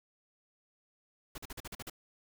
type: noise bursts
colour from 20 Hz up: pink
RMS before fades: -43 dBFS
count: 8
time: 1.35-1.899 s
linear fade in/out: 5 ms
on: 31 ms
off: 43 ms
effects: none